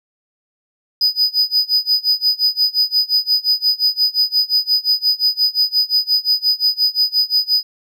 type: tone with tremolo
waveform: triangle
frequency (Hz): 4978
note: D#8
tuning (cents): 0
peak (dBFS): -9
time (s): 1.01-7.63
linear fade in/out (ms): 2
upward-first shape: sine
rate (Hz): 5.7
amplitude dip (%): 95
effects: none